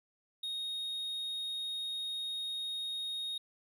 triangle tone, 3729 Hz, A#7, in tune, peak -34 dBFS, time 0.43-3.38 s, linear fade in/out 5 ms, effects none

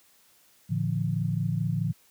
sine tone cluster, 112.3 / 146 / 170.8 Hz, A2 / D3 / F3, +36 / -10 / -38 cents, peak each -29 dBFS, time 0.69-1.93 s, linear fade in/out 20 ms, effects white hiss -61 dBFS RMS until 2.1 s + high-pass 60 Hz 12 dB/octave

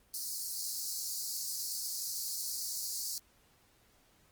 pink high-pass noise, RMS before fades -38 dBFS, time 0.14-3.18 s, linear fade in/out 0 ms, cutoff 4300 Hz, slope 96 dB/octave, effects pink hiss -67 dBFS RMS until 4.31 s + Opus 24 kbps

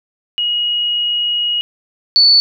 sine tone pair in turn, 2893 / 4468 Hz, F#7 / C#8, -40 / +13 cents, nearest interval minor sixth, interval 753 cents, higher second, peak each -14 / -6 dBFS, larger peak second, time 0.38-1.61 / 2.16-2.4 s, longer first, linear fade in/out 0 ms, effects none

